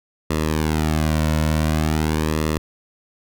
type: tone with flanger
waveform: sawtooth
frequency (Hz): 77.8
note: D#2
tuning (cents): 0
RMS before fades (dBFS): -20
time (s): 0.3-2.58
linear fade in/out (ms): 5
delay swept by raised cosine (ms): 1.3 to 2.5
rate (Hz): 0.46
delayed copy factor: -0.75
effects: none